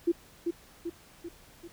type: tone with echo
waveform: sine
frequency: 340.9 Hz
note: F4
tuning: 42 cents flat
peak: -21 dBFS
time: 0.07-0.12 s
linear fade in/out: 10 ms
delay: 390 ms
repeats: 4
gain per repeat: -5 dB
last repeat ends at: 1.68 s
effects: pink hiss -56 dBFS RMS until 1.72 s